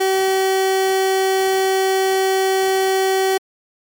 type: tone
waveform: 30% pulse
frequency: 382 Hz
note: G4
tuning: 45 cents flat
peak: -12 dBFS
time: 0-3.38 s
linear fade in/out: 10 ms
effects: MP3 96 kbps